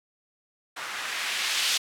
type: noise with low-pass filter sweep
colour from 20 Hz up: violet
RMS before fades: -29 dBFS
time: 0.76-1.78 s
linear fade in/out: 10 ms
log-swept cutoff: 1300 to 3600 Hz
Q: 1.1
effects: none